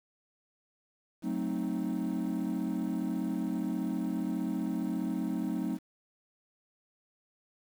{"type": "chord", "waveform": "triangle", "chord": "F# diminished seventh", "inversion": "none", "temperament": "equal", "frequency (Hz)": [185, 220, 261.6, 311.1], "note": ["F#3", "A3", "C4", "Eb4"], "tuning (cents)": [0, 0, 0, 0], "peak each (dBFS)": -33, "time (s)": [1.22, 5.79], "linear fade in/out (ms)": 50, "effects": ["tanh soft clip ceiling -22 dBFS", "9-bit"]}